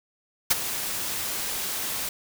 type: noise with ADSR envelope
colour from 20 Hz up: white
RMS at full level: -17 dBFS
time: 0.5-2.09 s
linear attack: 12 ms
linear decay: 24 ms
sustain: -13 dB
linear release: 3 ms
effects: none